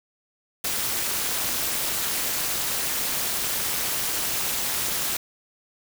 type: noise with amplitude modulation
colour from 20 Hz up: white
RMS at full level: -23 dBFS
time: 0.64-5.17 s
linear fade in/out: 5 ms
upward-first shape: sine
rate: 290 Hz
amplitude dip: 75%
effects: none